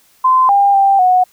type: tone with pitch steps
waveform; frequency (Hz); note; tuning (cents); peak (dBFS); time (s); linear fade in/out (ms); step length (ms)
sine; 1032 / 801 / 787 / 734; C6 / G5 / G5 / F#5; -24 / +37 / +7 / -14; -7; 0.24-1.24; 10; 250
effects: white hiss -52 dBFS RMS until 1.32 s